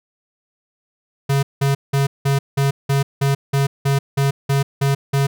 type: tone bursts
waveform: square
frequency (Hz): 138.59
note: C#3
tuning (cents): 0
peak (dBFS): -15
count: 13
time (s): 1.29-5.27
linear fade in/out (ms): 10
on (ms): 140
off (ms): 180
effects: none